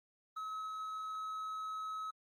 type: tone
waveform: triangle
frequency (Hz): 1284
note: E6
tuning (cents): -46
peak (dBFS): -37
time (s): 0.36-2.11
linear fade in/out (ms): 10
effects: Opus 24 kbps